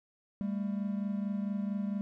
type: tone pair together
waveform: triangle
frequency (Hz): 199.38 / 223.8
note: G3 / A3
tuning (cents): +30 / +30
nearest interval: major second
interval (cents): 200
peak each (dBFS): -30 / -36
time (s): 0.41-2.01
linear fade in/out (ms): 0
effects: none